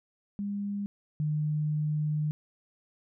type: tone pair in turn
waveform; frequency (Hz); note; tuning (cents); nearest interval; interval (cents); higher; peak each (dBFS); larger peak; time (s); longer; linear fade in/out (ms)
sine; 202.2 / 151.48; G#3 / D#3; -46 / -46; perfect fourth; 500; first; -30 / -26; second; 0.39-0.86 / 1.2-2.31; second; 0
effects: none